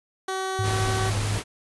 15% pulse tone, 379.6 Hz, F#4, 44 cents sharp, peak -20 dBFS, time 0.28-1.1 s, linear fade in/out 5 ms
sine tone with tremolo, 103.83 Hz, G#2, in tune, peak -22 dBFS, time 0.59-1.38 s, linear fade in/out 0 ms, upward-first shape triangle, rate 14 Hz, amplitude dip 45%
pink noise, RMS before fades -30 dBFS, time 0.62-1.44 s, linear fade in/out 50 ms
effects resampled to 24000 Hz

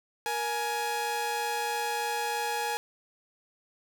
sawtooth tone pair together, 470 / 836.9 Hz, A#4 / G#5, +14 / +13 cents, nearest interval minor seventh, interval 999 cents, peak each -31 / -26 dBFS, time 0.26-2.77 s, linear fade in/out 0 ms, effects none

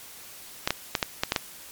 clicks, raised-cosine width 0.2 ms, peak -5 dBFS, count 7, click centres 0.675 / 0.706 / 0.952 / 1.028 / 1.235 / 1.321 / 1.362 s, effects white hiss -45 dBFS RMS until 1.71 s + MP3 96 kbps

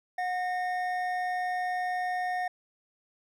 triangle tone pair together, 727.8 / 1834 Hz, F#5 / A#6, -29 / -29 cents, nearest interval octave + major third, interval 1600 cents, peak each -27 / -34 dBFS, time 0.18-2.48 s, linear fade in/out 5 ms, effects none

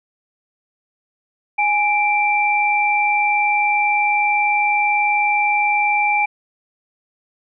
sine tone pair together, 830.6 / 2349 Hz, G#5 / D7, 0 / 0 cents, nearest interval octave + tritone, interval 1800 cents, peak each -17 dBFS, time 1.58-6.26 s, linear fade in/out 10 ms, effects none

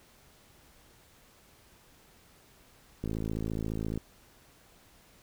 click train, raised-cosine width 3 ms, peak -21 dBFS, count 52, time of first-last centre 3.04-3.976 s, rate 54.5 Hz, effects pink hiss -60 dBFS RMS until 5.22 s

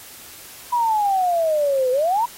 sine exponential two-way sweep, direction down then up, 983 to 496.9 to 983 Hz, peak -16 dBFS, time 0.72-2.26 s, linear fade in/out 10 ms, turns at 1.91 s, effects white hiss -41 dBFS RMS until 2.37 s + AAC 48 kbps

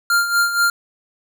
square tone with tremolo, 1396.9 Hz, F6, in tune, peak -13 dBFS, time 0.1-0.7 s, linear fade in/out 2 ms, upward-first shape sine, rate 4.2 Hz, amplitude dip 65%, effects none

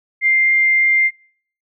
sine tone, 2101 Hz, C7, 7 cents sharp, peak -11 dBFS, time 0.21-1.11 s, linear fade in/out 50 ms, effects noise-tail reverb RT60 0.6 s tail -25 dB re dry

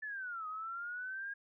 sine linear two-way sweep, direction down then up, 1760 to 1244.5 to 1636 Hz, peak -39 dBFS, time 0.02-1.34 s, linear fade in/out 10 ms, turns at 0.47 s, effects none

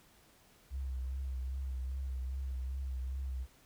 sine tone with vibrato, 65.41 Hz, C2, in tune, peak -35 dBFS, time 0.7-3.47 s, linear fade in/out 50 ms, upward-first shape triangle, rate 2.5 Hz, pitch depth 54 cents each way, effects pink hiss -64 dBFS RMS until 3.65 s

